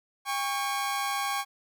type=tone pair together; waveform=sawtooth; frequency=803.2 / 1108.7 Hz; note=G5 / C#6; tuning=+42 / 0 cents; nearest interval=tritone; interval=558 cents; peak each=-27 dBFS; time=0.25-1.45 s; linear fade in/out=50 ms; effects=none